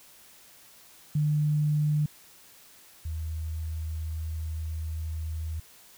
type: tone pair in turn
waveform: sine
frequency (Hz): 150 / 79.46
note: D3 / D#2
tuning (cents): +37 / +37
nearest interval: major seventh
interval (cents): 1100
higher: first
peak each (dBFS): -22 / -30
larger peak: first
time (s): 1.15-2.06 / 3.05-5.6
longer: second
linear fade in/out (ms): 5
effects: white hiss -54 dBFS RMS until 5.97 s